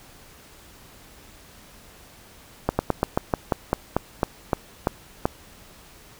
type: slowing click train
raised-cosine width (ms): 1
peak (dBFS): -5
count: 13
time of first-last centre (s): 2.69-5.255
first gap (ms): 100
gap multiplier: 1.13
effects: pink hiss -49 dBFS RMS until 6.19 s